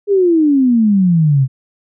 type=exponential sweep; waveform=sine; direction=down; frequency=415.3 to 127.7 Hz; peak=-8 dBFS; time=0.07-1.48 s; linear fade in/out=50 ms; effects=none